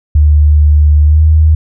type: tone with pitch glide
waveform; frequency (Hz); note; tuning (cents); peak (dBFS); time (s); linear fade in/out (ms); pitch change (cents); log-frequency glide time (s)
sine; 74.7 to 78.1; D2 to D#2; +30 to +7; -3; 0.15-1.55; 5; +77; 1.06-1.21
effects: none